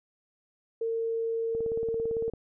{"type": "tone", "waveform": "sine", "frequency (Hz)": 455.3, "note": "A#4", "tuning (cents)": -41, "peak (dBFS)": -27, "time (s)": [0.81, 2.3], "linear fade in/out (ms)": 5}
{"type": "click train", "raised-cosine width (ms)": 2, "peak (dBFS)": -27, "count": 15, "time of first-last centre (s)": [1.55, 2.337], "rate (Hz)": 17.8}
{"effects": []}